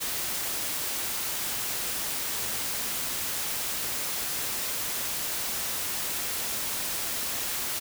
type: noise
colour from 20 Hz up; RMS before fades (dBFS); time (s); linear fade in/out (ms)
white; -31; 0-7.8; 20
effects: none